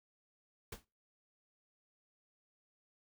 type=noise with exponential decay; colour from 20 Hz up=pink; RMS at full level=-41 dBFS; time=0.72-0.85 s; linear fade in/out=5 ms; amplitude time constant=27 ms; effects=noise-tail reverb RT60 0.3 s tail -24 dB re dry